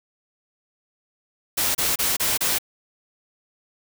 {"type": "noise bursts", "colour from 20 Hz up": "white", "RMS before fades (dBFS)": -22, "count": 5, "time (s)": [1.57, 2.586], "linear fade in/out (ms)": 10, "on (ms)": 180, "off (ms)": 29, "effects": []}